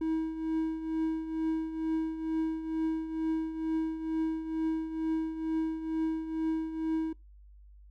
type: tone with tremolo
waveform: triangle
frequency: 320 Hz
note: D#4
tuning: 49 cents sharp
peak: -24 dBFS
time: 0.01-7.13 s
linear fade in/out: 5 ms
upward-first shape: triangle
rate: 2.2 Hz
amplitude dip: 70%
effects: noise-tail reverb RT60 0.2 s tail -23 dB re dry + added 50 Hz sine -51 dBFS peak until 7.9 s